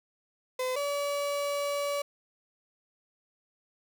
35% pulse tone pair in turn, 510 / 571.9 Hz, C5 / D5, -44 / -46 cents, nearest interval major second, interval 198 cents, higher second, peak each -27 dBFS, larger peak neither, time 0.59-0.76 / 0.76-2.02 s, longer second, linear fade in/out 5 ms, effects none

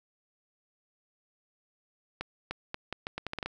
accelerating click train, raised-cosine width 0.3 ms, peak -18 dBFS, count 11, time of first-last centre 2.21-3.46 s, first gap 300 ms, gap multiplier 0.78, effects none

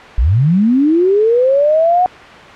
sine linear sweep, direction up, 47.21 to 740 Hz, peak -8 dBFS, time 0.18-2.06 s, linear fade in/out 0 ms, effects white hiss -33 dBFS RMS until 2.55 s + low-pass 2000 Hz 12 dB/octave

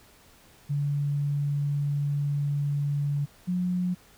sine tone pair in turn, 143.7 / 179.85 Hz, D3 / F#3, -37 / -49 cents, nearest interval major third, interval 388 cents, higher second, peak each -24 dBFS, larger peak neither, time 0.69-3.26 / 3.47-3.95 s, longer first, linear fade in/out 20 ms, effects pink hiss -56 dBFS RMS until 4.17 s

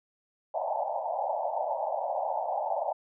pink band-pass noise, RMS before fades -31 dBFS, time 0.54-2.93 s, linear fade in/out 10 ms, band 570 to 910 Hz, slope 96 dB/octave, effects none

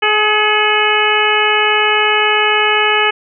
harmonic tone with a mistuned harmonic, 423.6 Hz, G#4, 34 cents sharp, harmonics 1 / 2 / 3 / 4 / 5 / 6 / 7, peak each -18 / -18 / -18 / -18 / -18 / -18 / -18 dBFS, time 0.02-3.11 s, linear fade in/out 10 ms, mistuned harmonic 5, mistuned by +43 cents, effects none

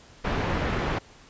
pink low-pass noise, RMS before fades -27 dBFS, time 0.24-0.99 s, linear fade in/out 10 ms, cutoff 2200 Hz, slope 12 dB/octave, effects pink hiss -52 dBFS RMS until 1.29 s + resampled to 16000 Hz

